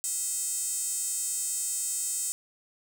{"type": "tone with high-pass filter", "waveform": "square", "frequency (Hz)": 284.9, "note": "C#4", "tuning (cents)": 48, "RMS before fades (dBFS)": -31, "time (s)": [0.04, 2.32], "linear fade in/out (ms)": 0, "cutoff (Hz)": 7900, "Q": 5.3, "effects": []}